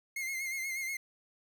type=tone with vibrato; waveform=45% pulse; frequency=2124 Hz; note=C7; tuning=25 cents sharp; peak=-34 dBFS; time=0.16-0.97 s; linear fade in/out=5 ms; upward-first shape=sine; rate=8.3 Hz; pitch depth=46 cents each way; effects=none